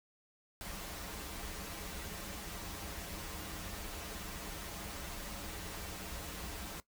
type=noise with comb filter; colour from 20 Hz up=pink; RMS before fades=-44 dBFS; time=0.61-6.8 s; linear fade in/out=0 ms; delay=8 ms; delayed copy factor=-0.75; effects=noise-tail reverb RT60 0.1 s tail -17 dB re dry